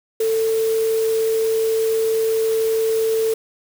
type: tone in noise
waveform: sine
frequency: 445.9 Hz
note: A4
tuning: 23 cents sharp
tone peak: -16 dBFS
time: 0.2-3.34 s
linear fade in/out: 5 ms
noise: white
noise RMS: -33 dBFS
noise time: 0.2-3.34 s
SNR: +14 dB
effects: none

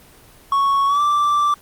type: tone with pitch glide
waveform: triangle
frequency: 1108.7 to 1171.9 Hz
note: C#6 to D6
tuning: 0 to -4 cents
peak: -12 dBFS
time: 0.52-1.54 s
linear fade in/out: 2 ms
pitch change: +96 cents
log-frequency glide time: 0.87-1.01 s
effects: pink hiss -47 dBFS RMS until 1.61 s + Opus 24 kbps

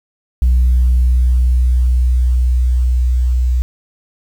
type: tone with level ramp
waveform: sine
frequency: 62 Hz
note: B1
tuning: 7 cents sharp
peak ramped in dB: -6 to -10 dBFS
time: 0.42-3.62 s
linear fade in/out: 0 ms
effects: tanh soft clip ceiling -6 dBFS + 7-bit

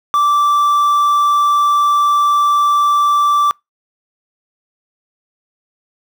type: tone with quantisation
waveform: triangle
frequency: 1168 Hz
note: D6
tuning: 10 cents flat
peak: -8 dBFS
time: 0.14-3.51 s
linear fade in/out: 0 ms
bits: 6
effects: noise-tail reverb RT60 0.2 s tail -26 dB re dry

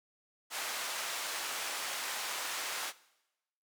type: band-pass noise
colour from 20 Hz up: pink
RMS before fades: -38 dBFS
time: 0.5-2.93 s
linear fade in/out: 50 ms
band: 900 to 12000 Hz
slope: 12 dB/octave
effects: noise-tail reverb RT60 0.9 s tail -19 dB re dry

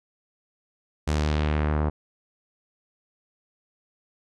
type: tone with low-pass filter sweep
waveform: sawtooth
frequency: 75.6 Hz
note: D#2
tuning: 49 cents flat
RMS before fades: -24 dBFS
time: 1.07-1.9 s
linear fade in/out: 10 ms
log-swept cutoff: 8400 to 980 Hz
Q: 1.2
effects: none

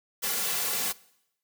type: noise with comb filter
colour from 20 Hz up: white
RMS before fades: -29 dBFS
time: 0.22-0.93 s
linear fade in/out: 20 ms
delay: 3.2 ms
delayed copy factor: -0.85
effects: noise-tail reverb RT60 0.8 s tail -21 dB re dry + high-pass 200 Hz 12 dB/octave

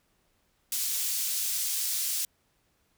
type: high-pass noise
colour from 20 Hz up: pink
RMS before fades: -30 dBFS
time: 0.72-2.25 s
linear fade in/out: 2 ms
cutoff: 5800 Hz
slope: 12 dB/octave
effects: pink hiss -71 dBFS RMS until 2.97 s

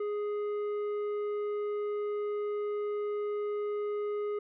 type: tone with tanh clipping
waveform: sine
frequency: 415.3 Hz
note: G#4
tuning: in tune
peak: -32 dBFS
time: 0-4.39 s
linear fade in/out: 5 ms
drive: 8 dB
effects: none

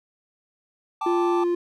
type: chord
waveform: triangle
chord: G suspended second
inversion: none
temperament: equal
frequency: 784 / 880 / 1174.7 Hz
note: G5 / A5 / D6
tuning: 0 / 0 / 0 cents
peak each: -30 / -26 / -27 dBFS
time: 1.01-1.44 s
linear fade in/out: 5 ms
type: tone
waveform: triangle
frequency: 348.7 Hz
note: F4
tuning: 3 cents flat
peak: -18 dBFS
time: 1.06-1.55 s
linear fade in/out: 5 ms
effects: none

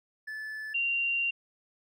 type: tone pair in turn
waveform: triangle / sine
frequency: 1739 / 2767 Hz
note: A6 / F7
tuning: -21 / -17 cents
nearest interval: minor sixth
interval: 804 cents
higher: second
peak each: -34 / -26 dBFS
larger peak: second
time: 0.27-0.74 / 0.74-1.31 s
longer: second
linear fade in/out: 10 ms
effects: none

